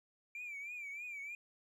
triangle tone with vibrato, 2348 Hz, D7, 1 cent flat, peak -40 dBFS, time 0.35-1.35 s, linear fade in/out 2 ms, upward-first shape triangle, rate 3.2 Hz, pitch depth 110 cents each way, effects tanh soft clip ceiling -38 dBFS

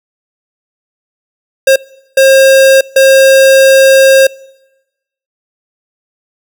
square tone bursts at uneven times, 536 Hz, C5, 42 cents sharp, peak -3 dBFS, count 3, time 1.67-1.76 / 2.17-2.81 / 2.96-4.27 s, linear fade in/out 5 ms, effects noise-tail reverb RT60 1.0 s tail -24 dB re dry

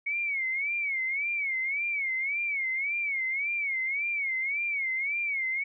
sine tone with vibrato, 2217 Hz, C#7, in tune, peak -27 dBFS, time 0.06-5.64 s, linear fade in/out 10 ms, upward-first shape sine, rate 1.8 Hz, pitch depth 130 cents each way, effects none

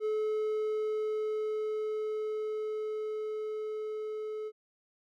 triangle tone with level ramp, 430.3 Hz, A4, 39 cents flat, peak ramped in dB -26 to -33 dBFS, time 0-4.52 s, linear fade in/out 50 ms, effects none

